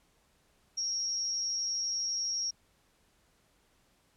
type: tone with amplitude modulation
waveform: sine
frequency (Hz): 5600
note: F8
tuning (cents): +4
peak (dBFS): -27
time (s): 0.77-2.51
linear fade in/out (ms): 10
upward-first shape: sine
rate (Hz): 212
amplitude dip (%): 70
effects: pink hiss -69 dBFS RMS until 4.16 s + low-pass 12000 Hz 12 dB/octave